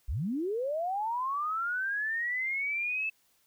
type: linear sweep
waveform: sine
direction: up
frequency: 41.2 to 2637 Hz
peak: -29 dBFS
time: 0.08-3.1 s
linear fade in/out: 10 ms
effects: white hiss -69 dBFS RMS until 3.46 s